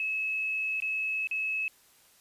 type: tone with dropouts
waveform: sine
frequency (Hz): 2585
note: E7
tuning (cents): -34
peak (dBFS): -28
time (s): 0-1.68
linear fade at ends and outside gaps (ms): 1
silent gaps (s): 0.802-0.822 / 1.272-1.312
effects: white hiss -61 dBFS RMS until 2.2 s + resampled to 32000 Hz